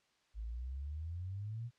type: exponential sweep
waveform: sine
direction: up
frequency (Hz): 51.91 to 122.1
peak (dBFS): -39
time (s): 0.34-1.71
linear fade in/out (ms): 50
effects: white hiss -74 dBFS RMS until 1.78 s + low-pass 5000 Hz 12 dB/octave